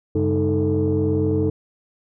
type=tone cluster; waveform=sine; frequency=94.4 / 138.3 / 200.2 / 311.2 / 440.3 Hz; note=F#2 / C#3 / G3 / D#4 / A4; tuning=+35 / -4 / +37 / 0 / +1 cents; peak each=-21 / -26 / -28 / -21 / -21 dBFS; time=0.15-1.5 s; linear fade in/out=5 ms; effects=tanh soft clip ceiling -11 dBFS